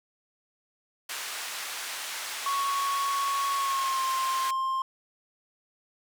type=band-pass noise; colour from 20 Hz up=pink; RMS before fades=-36 dBFS; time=1.09-4.51 s; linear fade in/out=5 ms; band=1200 to 12000 Hz; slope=12 dB/octave
type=tone with pitch glide; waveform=triangle; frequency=1108.7 to 1056.8 Hz; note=C#6 to C6; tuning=0 to +17 cents; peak=-24 dBFS; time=2.46-4.82 s; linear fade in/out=2 ms; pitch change=-83 cents; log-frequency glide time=3.55-4.04 s
effects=none

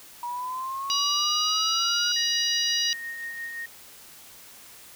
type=exponential sweep; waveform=sine; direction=up; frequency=956 to 1442 Hz; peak=-29 dBFS; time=0.23-2.12 s; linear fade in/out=2 ms
type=harmonic tone; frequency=962 Hz; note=B5; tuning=46 cents flat; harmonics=3 / 4 / 5 / 6; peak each=-28 / -29 / -27 / -30 dBFS; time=0.9-2.93 s; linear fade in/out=0 ms
type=tone with tremolo; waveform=sine; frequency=1856 Hz; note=A#6; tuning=8 cents flat; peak=-31 dBFS; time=2.16-3.66 s; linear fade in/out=5 ms; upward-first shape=sine; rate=5.7 Hz; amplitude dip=35%
effects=white hiss -48 dBFS RMS until 4.95 s

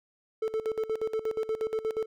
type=tone with tremolo; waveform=triangle; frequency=440 Hz; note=A4; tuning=in tune; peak=-24 dBFS; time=0.42-2.06 s; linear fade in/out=5 ms; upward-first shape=square; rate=8.4 Hz; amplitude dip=80%; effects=none

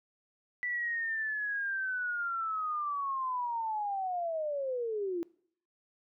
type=linear sweep; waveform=sine; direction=down; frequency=1975.5 to 329.6 Hz; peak=-31 dBFS; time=0.63-5.23 s; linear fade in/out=0 ms; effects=noise-tail reverb RT60 0.6 s tail -23 dB re dry

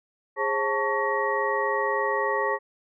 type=tone cluster; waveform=sine; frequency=412.4 / 536 / 888 / 1121 / 1894 Hz; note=G#4 / C5 / A5 / C#6 / A#6; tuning=-12 / +42 / +16 / +19 / +27 cents; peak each=-29 dBFS; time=0.36-2.59 s; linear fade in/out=50 ms; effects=none

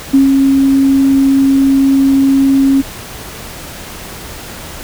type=tone with ADSR envelope; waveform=sine; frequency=271.8 Hz; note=C#4; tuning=34 cents flat; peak=-3 dBFS; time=0.13-2.82 s; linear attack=14 ms; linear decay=130 ms; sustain=-3 dB; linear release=17 ms; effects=pink hiss -28 dBFS RMS until 4.83 s

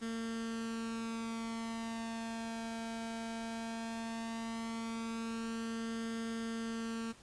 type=tone with flanger; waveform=sawtooth; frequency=227.6 Hz; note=A#3; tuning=41 cents flat; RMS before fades=-40 dBFS; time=0.01-7.13 s; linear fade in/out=20 ms; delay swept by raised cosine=0.61 to 1.28 ms; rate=0.16 Hz; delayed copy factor=+0.65; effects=pink hiss -59 dBFS RMS until 7.22 s + resampled to 22050 Hz

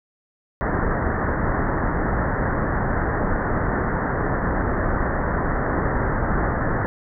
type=low-pass noise; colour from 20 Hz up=pink; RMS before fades=-22 dBFS; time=0.61-6.86 s; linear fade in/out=0 ms; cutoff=1900 Hz; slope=96 dB/octave; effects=none

